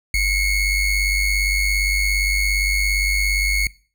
square ring-modulated tone, 1108.7 Hz, C#6, in tune, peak -14 dBFS, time 0.14-3.67 s, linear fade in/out 2 ms, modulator 1060 Hz, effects noise-tail reverb RT60 0.4 s tail -21 dB re dry

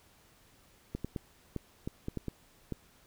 clicks, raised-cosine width 3 ms, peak -22 dBFS, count 9, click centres 0.95 / 1.046 / 1.162 / 1.563 / 1.875 / 2.084 / 2.173 / 2.283 / 2.723 s, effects pink hiss -63 dBFS RMS until 3.06 s

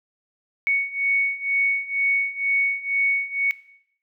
sine beating tone pair, 2223 / 2225.1 Hz, C#7 / C#7, +4 / +6 cents, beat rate 2.1 Hz, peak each -25 / -22 dBFS, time 0.67-3.51 s, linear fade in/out 0 ms, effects noise-tail reverb RT60 0.7 s tail -18 dB re dry

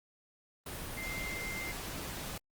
sine tone in noise, 2093 Hz, C7, in tune, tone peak -39 dBFS, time 0.97-1.72 s, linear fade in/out 5 ms, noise pink, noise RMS -41 dBFS, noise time 0.66-2.38 s, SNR -1 dB, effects Opus 32 kbps

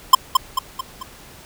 square tone with echo, 1045 Hz, C6, 2 cents flat, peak -4 dBFS, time 0.13-0.15 s, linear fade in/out 5 ms, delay 220 ms, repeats 4, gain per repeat -6 dB, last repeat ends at 1.03 s, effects pink hiss -43 dBFS RMS until 1.45 s

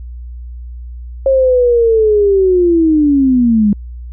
sine linear sweep, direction down, 542 to 200.2 Hz, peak -7 dBFS, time 1.26-3.73 s, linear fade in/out 2 ms, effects added 60 Hz sine -25 dBFS peak until 4.12 s

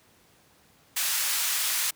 white band-pass noise, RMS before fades -27 dBFS, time 0.96-1.91 s, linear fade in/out 10 ms, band 1200 to 15000 Hz, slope 12 dB/octave, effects pink hiss -60 dBFS RMS until 1.95 s + high-pass 80 Hz 12 dB/octave

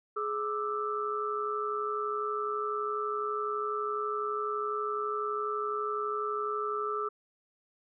sine tone cluster, 420.8 / 1186 / 1318 Hz, G#4 / D6 / E6, +23 / +17 / -1 cents, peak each -34 / -35 / -34 dBFS, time 0.16-7.09 s, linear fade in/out 10 ms, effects none

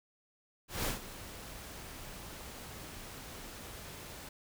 pink noise with ADSR envelope, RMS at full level -33 dBFS, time 0.68-4.29 s, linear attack 170 ms, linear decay 140 ms, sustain -14 dB, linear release 4 ms, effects none

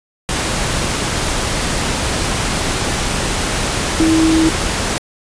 sine tone in noise, 321.3 Hz, E4, 44 cents flat, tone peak -10 dBFS, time 4-4.49 s, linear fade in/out 0 ms, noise pink, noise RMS -18 dBFS, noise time 0.29-4.98 s, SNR +5 dB, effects resampled to 22050 Hz

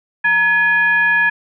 sine tone with frequency modulation, 1695 Hz, G#6, 35 cents sharp, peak -11 dBFS, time 0.24-1.3 s, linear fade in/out 10 ms, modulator 762 Hz, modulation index 0.57, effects none

